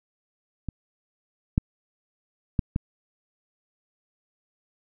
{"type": "clicks", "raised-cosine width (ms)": 5, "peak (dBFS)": [-18, -7, -9, -12], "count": 4, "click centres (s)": [0.687, 1.579, 2.592, 2.761], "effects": []}